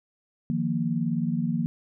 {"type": "chord", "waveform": "sine", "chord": "Eb suspended second", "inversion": "none", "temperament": "equal", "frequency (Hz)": [155.56, 174.61, 233.1], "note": ["Eb3", "F3", "Bb3"], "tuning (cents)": [0, 0, 0], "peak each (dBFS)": [-29, -28, -27], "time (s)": [0.5, 1.66], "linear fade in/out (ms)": 0, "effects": []}